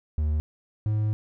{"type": "tone pair in turn", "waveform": "triangle", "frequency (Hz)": [76.1, 107.03], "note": ["D#2", "A2"], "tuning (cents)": [-38, -47], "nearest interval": "tritone", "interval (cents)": 591, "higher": "second", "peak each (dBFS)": -20, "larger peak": "neither", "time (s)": [[0.18, 0.4], [0.86, 1.13]], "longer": "second", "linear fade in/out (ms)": 0, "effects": []}